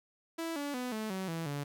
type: tone with pitch steps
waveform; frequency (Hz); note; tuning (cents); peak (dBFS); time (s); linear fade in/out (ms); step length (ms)
sawtooth; 329.6 / 286.9 / 249.8 / 217.5 / 189.31 / 164.8 / 143.47; E4 / D4 / B3 / A3 / F#3 / E3 / D3; 0 / -40 / +20 / -20 / +40 / 0 / -40; -31; 0.38-1.64; 10; 180
effects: none